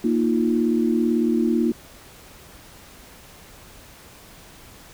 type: chord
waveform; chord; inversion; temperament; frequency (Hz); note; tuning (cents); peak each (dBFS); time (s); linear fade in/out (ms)
sine; Bb suspended fourth; none; equal; 233.1 / 311.1 / 349.2; Bb3 / Eb4 / F4; 0 / 0 / 0; -20 / -23 / -23; 0.04-1.72; 5
effects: pink hiss -46 dBFS RMS until 4.93 s